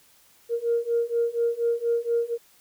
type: beating tone pair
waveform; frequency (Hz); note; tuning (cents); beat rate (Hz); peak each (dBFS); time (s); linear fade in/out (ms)
sine; 466.2 / 470.4; A#4 / A#4; 0 / +16; 4.2; -25 / -24; 0.49-2.38; 50
effects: tanh soft clip ceiling -14 dBFS + white hiss -58 dBFS RMS until 2.6 s